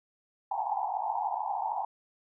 pink band-pass noise, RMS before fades -32 dBFS, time 0.51-1.85 s, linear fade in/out 5 ms, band 740 to 940 Hz, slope 96 dB/octave, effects none

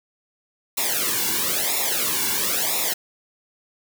white noise with flanger, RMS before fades -23 dBFS, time 0.77-2.94 s, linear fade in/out 10 ms, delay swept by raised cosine 0.64 to 1.61 ms, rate 1 Hz, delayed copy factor -0.95, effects none

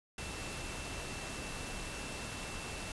sine tone in noise, 2675 Hz, E7, 25 cents sharp, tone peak -49 dBFS, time 0.18-2.92 s, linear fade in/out 2 ms, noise pink, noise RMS -42 dBFS, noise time 0.18-2.92 s, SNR -10 dB, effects resampled to 24000 Hz

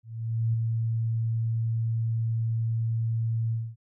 sine tone with ADSR envelope, 113.7 Hz, A#2, 43 cents flat, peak -21 dBFS, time 0.03-3.76 s, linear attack 510 ms, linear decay 4 ms, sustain -3 dB, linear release 240 ms, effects none

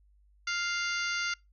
harmonic tone with a mistuned harmonic, 698.5 Hz, F5, in tune, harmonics 2 / 3 / 4 / 5 / 6 / 7 / 8 / 9, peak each -33 / -35 / -39 / -43 / -44 / -39 / -45 / -43 dBFS, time 0.47-1.34 s, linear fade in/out 5 ms, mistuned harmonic 7, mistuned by -63 cents, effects noise-tail reverb RT60 0.2 s tail -25 dB re dry + added 50 Hz sine -60 dBFS peak until 1.52 s

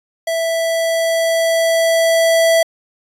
square tone with level ramp, 659.3 Hz, E5, in tune, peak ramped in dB -17 to -10 dBFS, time 0.27-2.63 s, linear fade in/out 5 ms, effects resampled to 32000 Hz

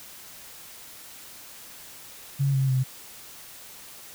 sine tone with pitch steps, 138.59 / 134.18 / 129.91 Hz, C#3 / C3 / C3, 0 / +44 / -12 cents, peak -20 dBFS, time 2.39-2.84 s, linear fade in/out 20 ms, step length 150 ms, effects white hiss -45 dBFS RMS until 4.14 s

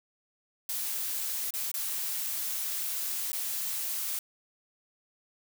blue noise with dropouts, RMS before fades -33 dBFS, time 0.69-4.19 s, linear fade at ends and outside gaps 2 ms, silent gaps 1.506-1.538 / 1.716-1.74 / 3.319-3.33 s, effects none

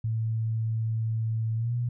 sine tone with pitch glide, 111.9 to 120.63 Hz, A2 to B2, +30 to -40 cents, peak -25 dBFS, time 0.04-1.89 s, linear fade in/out 5 ms, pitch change +130 cents, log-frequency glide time 1.56-1.74 s, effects none

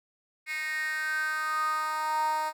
10% pulse tone with high-pass filter sweep, 310 Hz, D#4, 6 cents flat, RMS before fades -30 dBFS, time 0.46-2.53 s, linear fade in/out 50 ms, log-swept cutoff 2200 to 800 Hz, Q 6.9, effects none

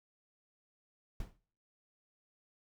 brown noise with exponential decay, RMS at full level -38 dBFS, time 1.2-1.38 s, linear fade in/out 2 ms, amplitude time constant 38 ms, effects noise-tail reverb RT60 0.5 s tail -21 dB re dry

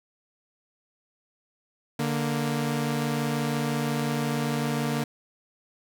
sawtooth tone pair together, 146.84 / 233.1 Hz, D3 / A#3, 0 / 0 cents, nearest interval minor sixth, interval 800 cents, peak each -24 / -24 dBFS, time 1.99-5.04 s, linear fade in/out 5 ms, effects none

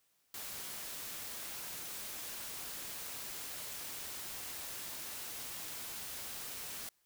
white noise, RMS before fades -44 dBFS, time 0.34-6.89 s, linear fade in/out 2 ms, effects white hiss -75 dBFS RMS until 7.05 s

